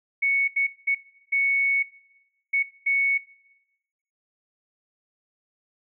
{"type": "tone bursts at uneven times", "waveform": "sine", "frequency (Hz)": 2217, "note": "C#7", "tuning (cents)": 0, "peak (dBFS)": -19, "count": 6, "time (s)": [[0.22, 0.48], [0.56, 0.67], [0.87, 0.95], [1.32, 1.83], [2.53, 2.63], [2.86, 3.18]], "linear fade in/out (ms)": 10, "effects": ["noise-tail reverb RT60 1.0 s tail -21 dB re dry"]}